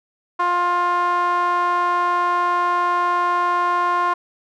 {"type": "tone with band-pass filter", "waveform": "sawtooth", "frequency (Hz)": 352.6, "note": "F4", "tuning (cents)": 17, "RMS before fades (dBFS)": -19, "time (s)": [0.39, 4.14], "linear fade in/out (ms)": 10, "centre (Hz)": 1100, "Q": 4.5, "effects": []}